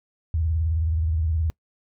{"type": "tone with vibrato", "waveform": "sine", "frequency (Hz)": 80.2, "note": "E2", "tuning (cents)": -47, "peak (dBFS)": -20, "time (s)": [0.34, 1.5], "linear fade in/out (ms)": 0, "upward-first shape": "triangle", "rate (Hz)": 19, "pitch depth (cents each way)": 170, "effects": ["noise-tail reverb RT60 0.1 s tail -25 dB re dry"]}